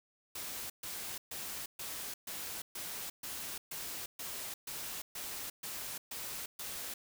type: noise bursts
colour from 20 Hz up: white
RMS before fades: -42 dBFS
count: 14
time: 0.35-6.94 s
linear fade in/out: 5 ms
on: 350 ms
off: 130 ms
effects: none